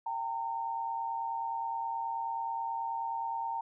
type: tone pair together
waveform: sine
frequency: 785.6 / 915 Hz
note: G5 / A#5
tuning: +4 / -32 cents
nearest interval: minor third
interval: 264 cents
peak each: -39 / -33 dBFS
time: 0.06-3.61 s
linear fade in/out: 5 ms
effects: none